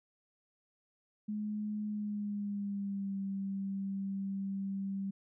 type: tone with pitch glide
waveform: sine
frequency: 210.7 to 195.46 Hz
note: G#3 to G3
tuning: +25 to -5 cents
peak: -34 dBFS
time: 1.28-5.11 s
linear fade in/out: 10 ms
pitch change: -130 cents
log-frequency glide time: 1.86-3.18 s
effects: none